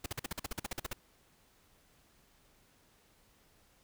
pink noise bursts, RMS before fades -37 dBFS, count 14, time 0.04-0.932 s, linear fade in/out 5 ms, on 21 ms, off 46 ms, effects pink hiss -67 dBFS RMS until 3.83 s

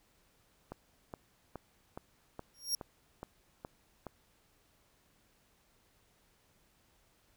click train, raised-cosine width 1 ms, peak -28 dBFS, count 9, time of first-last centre 0.72-4.067 s, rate 2.39 Hz
sawtooth tone with exponential growth, 5588 Hz, F8, in tune, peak -25 dBFS, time 2.54-2.75 s, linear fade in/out 2 ms, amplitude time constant 45 ms
effects pink hiss -70 dBFS RMS until 7.36 s

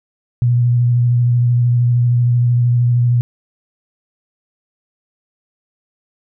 sine tone with vibrato, 121.2 Hz, B2, 32 cents flat, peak -10 dBFS, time 0.42-3.21 s, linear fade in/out 0 ms, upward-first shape square, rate 13 Hz, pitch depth 15 cents each way, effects none

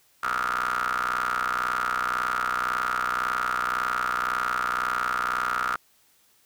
25% pulse ring-modulated tone, 61.9 Hz, B1, 5 cents sharp, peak -18 dBFS, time 0.23-5.76 s, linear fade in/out 5 ms, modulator 1320 Hz, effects white hiss -62 dBFS RMS until 6.45 s

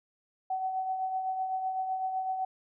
sine tone with tremolo, 755 Hz, F#5, 35 cents sharp, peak -27 dBFS, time 0.5-2.45 s, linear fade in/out 5 ms, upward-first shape triangle, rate 7.9 Hz, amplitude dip 50%, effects none

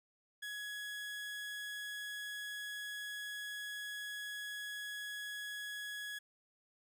30% pulse tone, 1676 Hz, G#6, 15 cents sharp, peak -39 dBFS, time 0.42-6.19 s, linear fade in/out 10 ms, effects none

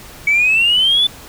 sine exponential sweep, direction up, 2256 to 3520 Hz, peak -9 dBFS, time 0.27-1.07 s, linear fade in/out 5 ms, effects tanh soft clip ceiling -6 dBFS + pink hiss -37 dBFS RMS until 1.28 s

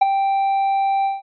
triangle tone with ADSR envelope, 784 Hz, G5, in tune, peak -5 dBFS, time 0.01-1.22 s, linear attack 11 ms, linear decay 17 ms, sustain -9 dB, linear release 170 ms, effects resampled to 11025 Hz

